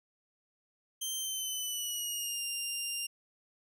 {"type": "tone with pitch glide", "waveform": "15% pulse", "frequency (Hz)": [3136, 2794], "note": ["G7", "F7"], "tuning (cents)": [0, 0], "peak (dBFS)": -27, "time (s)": [1.01, 3.07], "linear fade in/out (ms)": 10, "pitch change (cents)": -200, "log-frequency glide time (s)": [1.16, 2.43], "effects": []}